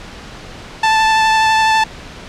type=tone with vibrato; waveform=sawtooth; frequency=880 Hz; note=A5; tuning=in tune; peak=-6 dBFS; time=0.83-1.84 s; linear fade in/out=5 ms; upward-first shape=triangle; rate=12 Hz; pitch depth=14 cents each way; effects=pink hiss -33 dBFS RMS until 2.28 s + low-pass 5000 Hz 12 dB/octave